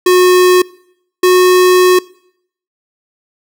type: tone pair in turn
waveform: square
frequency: 363.7 / 365 Hz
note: F#4 / F#4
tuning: -30 / -24 cents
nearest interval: unison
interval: 6 cents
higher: second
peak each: -6 dBFS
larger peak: neither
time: 0.06-0.62 / 1.23-1.99 s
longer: second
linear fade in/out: 5 ms
effects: noise-tail reverb RT60 0.7 s tail -23 dB re dry